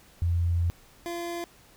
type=tone pair in turn; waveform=sine / 25% pulse; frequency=85.8 / 343.2 Hz; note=F2 / F4; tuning=-30 / -30 cents; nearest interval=2 octaves; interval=2400 cents; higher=second; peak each=-22 / -28 dBFS; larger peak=first; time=0.22-0.7 / 1.06-1.44 s; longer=first; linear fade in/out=0 ms; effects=pink hiss -56 dBFS RMS until 1.76 s